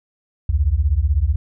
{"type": "beating tone pair", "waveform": "sine", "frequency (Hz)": [64.7, 80.7], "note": ["C2", "E2"], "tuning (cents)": [-19, -36], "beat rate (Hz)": 16, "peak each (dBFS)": -17, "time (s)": [0.49, 1.36], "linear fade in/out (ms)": 5, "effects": []}